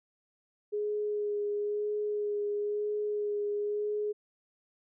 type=tone with vibrato; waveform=sine; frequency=415.8 Hz; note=G#4; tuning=2 cents sharp; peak=-29 dBFS; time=0.72-4.13 s; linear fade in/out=20 ms; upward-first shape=sine; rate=1 Hz; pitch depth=15 cents each way; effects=none